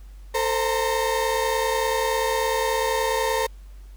35% pulse tone cluster, 446.4 / 523 / 923 Hz, A4 / C5 / A#5, +25 / -1 / -17 cents, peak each -24 dBFS, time 0.34-3.47 s, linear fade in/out 10 ms, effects added 48 Hz sine -39 dBFS peak until 3.96 s + pink hiss -59 dBFS RMS until 3.96 s

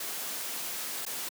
white noise with dropouts, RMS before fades -36 dBFS, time 0-1.29 s, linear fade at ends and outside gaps 5 ms, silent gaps 1.053-1.063 s, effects high-pass 200 Hz 12 dB/octave

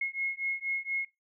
sine beating tone pair, 2163 / 2167.2 Hz, C#7 / C#7, -43 / -40 cents, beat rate 4.2 Hz, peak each -33 / -33 dBFS, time 0.01-1.05 s, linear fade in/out 5 ms, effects noise-tail reverb RT60 0.2 s tail -19 dB re dry

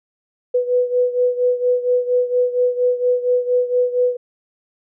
sine beating tone pair, 493.9 / 498.2 Hz, B4 / B4, 0 / +15 cents, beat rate 4.3 Hz, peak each -16 / -20 dBFS, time 0.54-4.17 s, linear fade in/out 10 ms, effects none

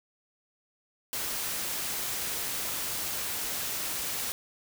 white noise, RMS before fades -33 dBFS, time 1.13-4.32 s, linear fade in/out 0 ms, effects none

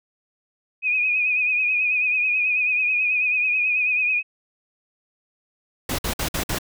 sine tone with vibrato, 2489 Hz, D#7, in tune, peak -18 dBFS, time 0.82-4.23 s, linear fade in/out 50 ms, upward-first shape triangle, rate 9.2 Hz, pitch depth 59 cents each way
pink noise bursts, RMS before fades -25 dBFS, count 5, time 5.89-6.586 s, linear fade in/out 5 ms, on 96 ms, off 54 ms
effects none

